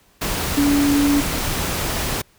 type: tone in noise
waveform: sine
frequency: 285.7 Hz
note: D4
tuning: 48 cents flat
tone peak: -14 dBFS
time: 0.57-1.21 s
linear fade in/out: 10 ms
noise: pink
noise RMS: -23 dBFS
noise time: 0.21-2.22 s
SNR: +6 dB
effects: pink hiss -56 dBFS RMS until 2.38 s